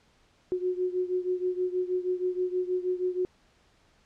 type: beating tone pair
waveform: sine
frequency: 362.8 / 369.1 Hz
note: F#4 / F#4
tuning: -34 / -4 cents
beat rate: 6.3 Hz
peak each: -28 / -31 dBFS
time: 0.52-3.25 s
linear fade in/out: 0 ms
effects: pink hiss -64 dBFS RMS until 4.05 s + low-pass 6000 Hz 12 dB/octave